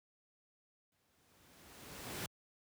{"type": "noise with exponential growth", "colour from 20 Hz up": "pink", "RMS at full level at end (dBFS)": -40, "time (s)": [0.92, 2.26], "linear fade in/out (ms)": 1, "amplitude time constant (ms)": 290, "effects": ["high-pass 80 Hz 12 dB/octave"]}